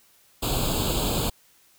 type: noise with comb filter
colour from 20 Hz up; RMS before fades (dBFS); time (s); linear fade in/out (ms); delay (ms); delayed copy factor
pink; -25; 0.42-1.3; 10; 0.26; +1
effects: white hiss -59 dBFS RMS until 1.78 s